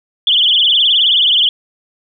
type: tone with vibrato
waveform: sine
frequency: 3218 Hz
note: G7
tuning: 45 cents sharp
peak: -8 dBFS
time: 0.27-1.49 s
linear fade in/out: 2 ms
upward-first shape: triangle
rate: 19 Hz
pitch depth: 200 cents each way
effects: none